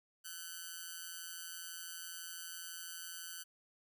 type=tone with amplitude modulation; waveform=5% pulse; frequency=1514 Hz; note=F#6; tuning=39 cents sharp; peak=-30 dBFS; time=0.24-3.44 s; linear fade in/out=20 ms; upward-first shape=sine; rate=172 Hz; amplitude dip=75%; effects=none